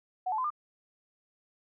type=tone with pitch steps; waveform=sine; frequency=740 / 869.9 / 1022.6 / 1202.1 Hz; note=F#5 / A5 / C6 / D6; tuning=0 / -20 / -40 / +40 cents; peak=-28 dBFS; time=0.26-0.504 s; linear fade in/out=10 ms; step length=61 ms; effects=none